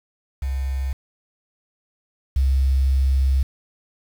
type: tone pair in turn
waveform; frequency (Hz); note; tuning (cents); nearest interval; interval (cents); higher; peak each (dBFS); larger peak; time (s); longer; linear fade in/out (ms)
sine; 67 / 67; C2 / C2; +42 / +42; unison; 0; neither; -21 / -14; second; 0.42-0.93 / 2.36-3.43; second; 5
effects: tanh soft clip ceiling -10 dBFS + 7-bit